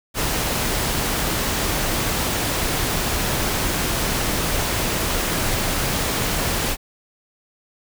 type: noise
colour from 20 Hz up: pink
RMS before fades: -22 dBFS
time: 0.14-6.77 s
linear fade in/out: 50 ms
effects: none